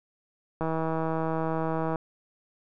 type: click train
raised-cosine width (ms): 1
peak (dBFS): -16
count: 218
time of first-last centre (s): 0.61-1.958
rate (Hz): 161
effects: none